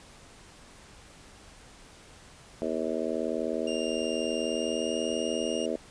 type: harmonic tone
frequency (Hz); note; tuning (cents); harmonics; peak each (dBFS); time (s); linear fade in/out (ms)
80.1; E2; -49; 3 / 4 / 5 / 6 / 7 / 8; -35 / -35 / -35 / -35 / -35 / -35; 2.62-5.76; 0
type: tone with pitch glide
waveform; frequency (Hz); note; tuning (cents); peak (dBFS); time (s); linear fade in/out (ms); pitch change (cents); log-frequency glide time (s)
sawtooth; 2800 to 2833; F7 to F7; +4 to +24; -33; 3.67-5.66; 5; +20; 4.39-4.98
effects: pink hiss -52 dBFS RMS until 5.9 s + resampled to 22050 Hz